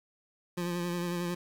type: tone with vibrato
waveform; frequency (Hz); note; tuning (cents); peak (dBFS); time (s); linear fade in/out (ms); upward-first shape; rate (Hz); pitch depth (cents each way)
25% pulse; 174.61; F3; 0; -27; 0.57-1.35; 10; sine; 11; 28
effects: 9-bit